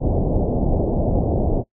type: low-pass noise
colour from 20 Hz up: pink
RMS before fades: -19 dBFS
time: 0-1.64 s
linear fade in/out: 50 ms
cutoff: 730 Hz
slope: 48 dB/octave
effects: noise-tail reverb RT60 0.1 s tail -21 dB re dry